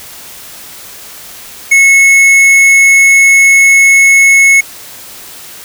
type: tone with tanh clipping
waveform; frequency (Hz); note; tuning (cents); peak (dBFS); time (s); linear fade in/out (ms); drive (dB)
sine; 2191; C#7; -21; -4; 1.71-4.61; 10; 13
effects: white hiss -30 dBFS RMS until 5.64 s